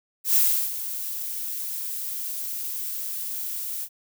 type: noise with ADSR envelope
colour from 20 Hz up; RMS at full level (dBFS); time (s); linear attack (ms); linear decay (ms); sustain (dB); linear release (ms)
violet; -18; 0.24-3.89; 110; 360; -13; 65
effects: none